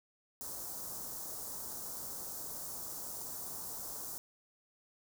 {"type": "band-stop noise", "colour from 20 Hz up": "white", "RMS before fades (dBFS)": -43, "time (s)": [0.41, 4.18], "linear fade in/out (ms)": 0, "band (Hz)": [1200, 5500], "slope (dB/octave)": 24, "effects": []}